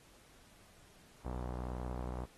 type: tone with low-pass filter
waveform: sawtooth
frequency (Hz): 61.74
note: B1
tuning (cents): 0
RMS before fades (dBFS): -41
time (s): 1.24-2.26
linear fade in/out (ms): 20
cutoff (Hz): 970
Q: 1.6
effects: pink hiss -63 dBFS RMS until 2.37 s + AAC 32 kbps